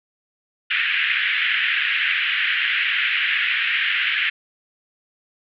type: band-pass noise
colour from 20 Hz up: pink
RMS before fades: -21 dBFS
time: 0.7-4.3 s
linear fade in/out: 10 ms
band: 1600 to 3100 Hz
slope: 48 dB/octave
effects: none